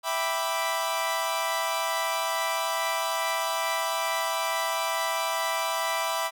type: chord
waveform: sawtooth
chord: E minor seventh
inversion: none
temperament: equal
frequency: 659.3 / 784 / 987.8 / 1174.7 Hz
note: E5 / G5 / B5 / D6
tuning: 0 / 0 / 0 / 0 cents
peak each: -27 / -31 / -26 / -29 dBFS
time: 0.03-6.31 s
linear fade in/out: 50 ms
effects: none